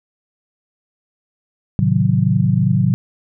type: chord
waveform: sine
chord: A diminished seventh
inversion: none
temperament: equal with one note detuned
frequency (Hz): 110 / 132.95 / 155.56 / 185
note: A2 / C3 / Eb3 / Gb3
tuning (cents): 0 / +28 / 0 / 0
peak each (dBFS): -18 / -17 / -19 / -17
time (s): 1.79-2.94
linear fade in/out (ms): 0
effects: none